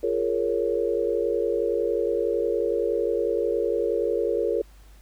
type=chord; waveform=sine; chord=Bb minor seventh; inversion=second; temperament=equal; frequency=349.2 / 415.3 / 466.2 / 554.4 Hz; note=F4 / Ab4 / Bb4 / Db5; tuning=0 / 0 / 0 / 0 cents; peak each=-29 / -27 / -25 / -29 dBFS; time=0.03-4.62 s; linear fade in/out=5 ms; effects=added 50 Hz sine -47 dBFS peak until 5.01 s + pink hiss -58 dBFS RMS until 5.01 s